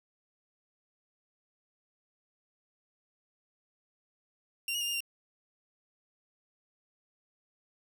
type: tone with pitch steps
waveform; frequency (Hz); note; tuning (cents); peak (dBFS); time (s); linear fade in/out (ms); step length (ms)
sawtooth; 2770 / 2887 / 2801 / 2822 / 2772; F7 / F#7 / F7 / F7 / F7; -15 / -43 / +4 / +17 / -14; -28; 4.68-5.005; 2; 65
effects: none